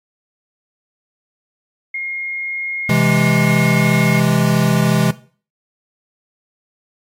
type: tone with pitch glide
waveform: sine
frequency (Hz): 2140 to 2156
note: C7 to C#7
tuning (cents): +38 to -49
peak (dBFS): -20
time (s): 1.94-4.2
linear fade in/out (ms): 5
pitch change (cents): +13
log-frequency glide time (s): 2.23-3.94
type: chord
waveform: square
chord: C augmented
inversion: none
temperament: equal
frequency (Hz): 130.81 / 164.81 / 207.7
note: C3 / E3 / G#3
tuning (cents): 0 / 0 / 0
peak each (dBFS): -17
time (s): 2.89-5.11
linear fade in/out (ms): 5
effects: noise-tail reverb RT60 0.4 s tail -17 dB re dry + MP3 64 kbps